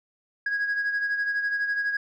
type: beating tone pair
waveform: sine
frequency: 1650 / 1662 Hz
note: G#6 / G#6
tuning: -12 / +1 cents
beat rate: 12 Hz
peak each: -23 / -31 dBFS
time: 0.46-1.97 s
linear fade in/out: 5 ms
effects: tanh soft clip ceiling -21 dBFS